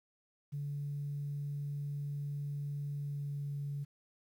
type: tone with pitch glide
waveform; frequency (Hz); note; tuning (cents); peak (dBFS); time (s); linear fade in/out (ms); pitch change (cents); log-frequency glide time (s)
sine; 143.7 to 142.46; D3 to C#3; -37 to +48; -35; 0.52-3.85; 20; -15; 2.95-3.57
effects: tanh soft clip ceiling -31 dBFS + 11-bit